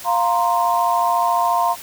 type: chord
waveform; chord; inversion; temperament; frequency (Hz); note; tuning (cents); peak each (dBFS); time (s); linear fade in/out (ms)
sine; F suspended fourth; none; equal; 698.5 / 932.3 / 1046.5; F5 / Bb5 / C6; 0 / 0 / 0; -19 / -19 / -20; 0.04-1.76; 50
effects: white hiss -36 dBFS RMS until 1.82 s